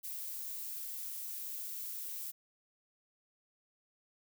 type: noise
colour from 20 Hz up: violet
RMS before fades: -42 dBFS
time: 0.03-2.32 s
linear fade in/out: 20 ms
effects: none